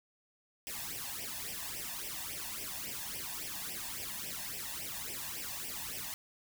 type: noise with flanger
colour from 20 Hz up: white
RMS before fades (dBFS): -41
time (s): 0.67-6.14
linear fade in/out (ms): 0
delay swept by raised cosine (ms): 0.36 to 1.16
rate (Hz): 3.6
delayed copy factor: +0.85
effects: none